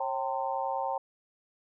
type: tone cluster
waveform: sine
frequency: 543 / 778 / 908 / 1038 Hz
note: C#5 / G5 / A#5 / C6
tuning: -36 / -13 / -46 / -14 cents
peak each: -35 / -33 / -33 / -40 dBFS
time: 0-0.98 s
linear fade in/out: 5 ms
effects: none